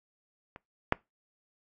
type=clicks; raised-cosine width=0.5 ms; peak=-29 / -7 dBFS; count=2; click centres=0.561 / 0.924 s; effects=noise-tail reverb RT60 0.2 s tail -23 dB re dry + AAC 48 kbps